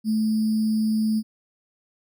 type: tone with sample-and-hold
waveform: sine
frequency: 217.9 Hz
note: A3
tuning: 17 cents flat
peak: -19 dBFS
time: 0.04-1.23 s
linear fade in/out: 50 ms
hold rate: 4900 Hz
effects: none